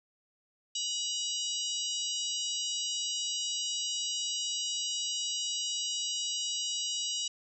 harmonic tone with a mistuned harmonic, 956 Hz, A#5, 43 cents sharp, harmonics 3 / 4 / 5 / 6 / 7 / 8, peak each -35 / -39 / -41 / -38 / -44 / -40 dBFS, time 0.75-7.28 s, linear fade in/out 5 ms, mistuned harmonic 3, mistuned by +41 cents, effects none

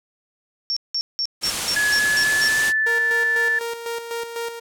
sine tone bursts, 5470 Hz, F8, 37 cents flat, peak -20 dBFS, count 8, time 0.7-2.48 s, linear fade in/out 0 ms, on 65 ms, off 180 ms
white low-pass noise, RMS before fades -27 dBFS, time 1.41-2.73 s, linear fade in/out 50 ms, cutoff 10000 Hz, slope 24 dB/octave
sine tone with pitch glide, 1695 to 1752.7 Hz, G#6 to A6, +35 to -7 cents, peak -17 dBFS, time 1.76-3.59 s, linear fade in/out 5 ms, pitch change +58 cents, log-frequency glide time 1.92-2.66 s
sawtooth tone with tremolo, 465.8 Hz, A#4, 1 cent flat, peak -21 dBFS, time 2.86-4.6 s, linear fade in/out 10 ms, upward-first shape square, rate 4 Hz, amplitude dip 55%
effects none

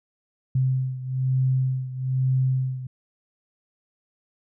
sine beating tone pair, 130 / 131.1 Hz, C3 / C3, -11 / +4 cents, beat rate 1.1 Hz, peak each -22 / -26 dBFS, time 0.55-2.87 s, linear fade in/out 5 ms, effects none

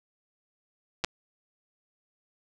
clicks, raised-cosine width 0.2 ms, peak -10 dBFS, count 2, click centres 1.04 / 1.046 s, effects none

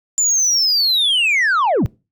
sine linear sweep, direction down, 7160 to 73.42 Hz, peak -10 dBFS, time 0.18-1.86 s, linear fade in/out 0 ms, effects noise-tail reverb RT60 0.3 s tail -26 dB re dry + tanh soft clip ceiling -12 dBFS

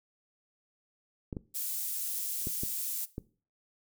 clicks, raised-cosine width 3 ms, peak -23 dBFS, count 5, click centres 1.328 / 1.368 / 2.471 / 2.635 / 3.181 s
pink high-pass noise, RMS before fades -35 dBFS, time 1.54-3.06 s, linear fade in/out 20 ms, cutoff 11000 Hz, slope 12 dB/octave
effects noise-tail reverb RT60 0.4 s tail -19 dB re dry

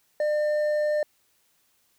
triangle tone with hard clipping, 601 Hz, D5, 40 cents sharp, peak -23 dBFS, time 0.2-1.03 s, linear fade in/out 2 ms, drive 8 dB, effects white hiss -67 dBFS RMS until 1.98 s

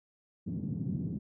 white band-pass noise, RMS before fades -35 dBFS, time 0.46-1.19 s, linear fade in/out 20 ms, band 110 to 210 Hz, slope 24 dB/octave, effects none

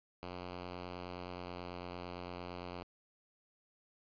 5% pulse tone with pitch glide, 89.5 to 88.83 Hz, F2 to F2, +43 to +30 cents, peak -32 dBFS, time 0.23-2.83 s, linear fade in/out 0 ms, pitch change -13 cents, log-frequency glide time 1.33-1.54 s, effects resampled to 11025 Hz + 10-bit

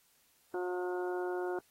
harmonic tone, 180 Hz, F#3, 47 cents flat, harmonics 2 / 3 / 4 / 5 / 6 / 7 / 8, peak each -34 / -45 / -42 / -46 / -52 / -54 / -46 dBFS, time 0.54-1.59 s, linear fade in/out 2 ms, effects white hiss -69 dBFS RMS until 1.7 s + AAC 48 kbps

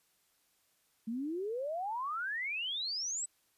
sine exponential sweep, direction up, 216.4 to 8110 Hz, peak -34 dBFS, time 1.07-3.26 s, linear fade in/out 10 ms, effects white hiss -73 dBFS RMS until 3.57 s + resampled to 32000 Hz

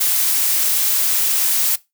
blue noise, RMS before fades -17 dBFS, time 0-1.76 s, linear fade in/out 10 ms, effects noise-tail reverb RT60 0.2 s tail -19 dB re dry

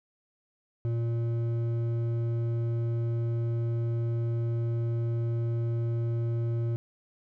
sine tone with hard clipping, 116.54 Hz, A#2, in tune, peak -28 dBFS, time 0.85-6.76 s, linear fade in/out 0 ms, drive 8 dB, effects none

